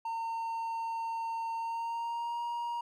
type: tone with pitch glide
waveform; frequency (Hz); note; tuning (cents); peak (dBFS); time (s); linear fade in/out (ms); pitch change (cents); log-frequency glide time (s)
triangle; 912 to 945.8; A#5 to A#5; -38 to +25; -31; 0.05-2.81; 5; +63; 1.56-2.42
effects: none